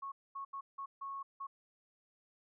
sine tone bursts at uneven times, 1100 Hz, C#6, 14 cents flat, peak -40 dBFS, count 6, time 0.02-0.12 / 0.35-0.45 / 0.53-0.61 / 0.78-0.86 / 1.01-1.23 / 1.4-1.47 s, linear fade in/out 10 ms, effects none

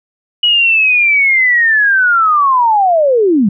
sine linear sweep, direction down, 2933 to 182.8 Hz, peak -7 dBFS, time 0.43-3.49 s, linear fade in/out 5 ms, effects none

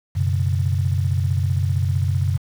sine chord, F# suspended fourth, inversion none, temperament just, 92.5 / 123.33 / 138.75 Hz, F#2 / B2 / C#3, 0 / -2 / +2 cents, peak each -19 / -24 / -24 dBFS, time 0.15-2.38 s, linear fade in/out 20 ms, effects 7-bit

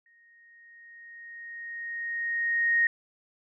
sine tone with exponential growth, 1864.7 Hz, A#6, in tune, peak -19 dBFS, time 0.06-2.87 s, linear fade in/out 2 ms, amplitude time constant 610 ms, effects none

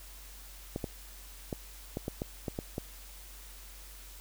clicks, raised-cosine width 2 ms, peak -20 dBFS, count 9, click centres 0.761 / 0.842 / 1.528 / 1.971 / 2.081 / 2.219 / 2.482 / 2.589 / 2.781 s, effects added 47 Hz sine -49 dBFS peak until 4.2 s + white hiss -52 dBFS RMS until 4.2 s

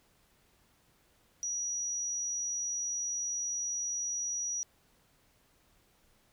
sine tone, 5810 Hz, F#8, 32 cents flat, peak -32 dBFS, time 1.43-4.63 s, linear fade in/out 0 ms, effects pink hiss -68 dBFS RMS until 6.32 s

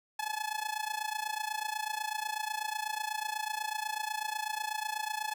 sawtooth tone with amplitude modulation, 857 Hz, A5, 46 cents flat, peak -26 dBFS, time 0.19-5.34 s, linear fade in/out 5 ms, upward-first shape sine, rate 28.1 Hz, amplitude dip 85%, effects none

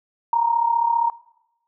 sine tone with amplitude modulation, 933 Hz, A#5, 1 cent sharp, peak -13 dBFS, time 0.33-1.1 s, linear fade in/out 2 ms, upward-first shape sine, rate 35.1 Hz, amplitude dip 70%, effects noise-tail reverb RT60 0.9 s tail -21 dB re dry

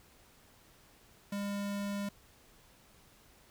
square tone, 201.7 Hz, G3, 50 cents sharp, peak -35 dBFS, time 1.32-2.09 s, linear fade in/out 5 ms, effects pink hiss -62 dBFS RMS until 3.5 s

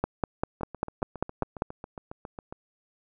two click trains, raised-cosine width 1 ms, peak -11 / -24 dBFS, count 9 / 15, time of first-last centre 0.04-1.621 / 0.61-2.525 s, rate 5.06 / 7.31 Hz, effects none

